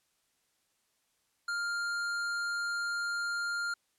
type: tone with hard clipping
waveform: triangle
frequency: 1401 Hz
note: F6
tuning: 5 cents sharp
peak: -33 dBFS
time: 1.48-3.74 s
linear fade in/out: 5 ms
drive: 15 dB
effects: white hiss -75 dBFS RMS until 3.98 s + low-pass 11000 Hz 12 dB/octave